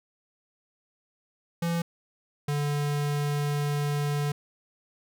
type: tone pair in turn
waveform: square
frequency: 169.2 / 145.59 Hz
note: E3 / D3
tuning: +45 / -15 cents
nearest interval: minor third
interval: 260 cents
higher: first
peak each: -26 / -26 dBFS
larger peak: neither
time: 1.62-1.82 / 2.48-4.32 s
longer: second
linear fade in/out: 5 ms
effects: none